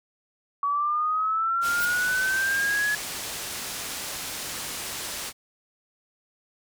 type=linear sweep; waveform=sine; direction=up; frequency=1129 to 1699 Hz; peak=-22 dBFS; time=0.63-2.95 s; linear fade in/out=2 ms
type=low-pass noise; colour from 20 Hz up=white; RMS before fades=-34 dBFS; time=1.61-5.33 s; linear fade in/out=50 ms; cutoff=10000 Hz; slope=12 dB/octave
type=noise with exponential growth; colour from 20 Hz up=violet; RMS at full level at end=-27 dBFS; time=1.68-1.85 s; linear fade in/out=0 ms; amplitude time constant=36 ms
effects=none